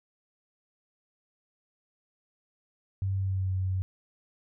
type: tone with pitch glide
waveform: sine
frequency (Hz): 96.6 to 93.74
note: G2 to F#2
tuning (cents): -25 to +23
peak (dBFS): -26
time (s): 3.02-3.82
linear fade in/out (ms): 0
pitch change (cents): -52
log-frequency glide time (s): 3.17-3.52
effects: none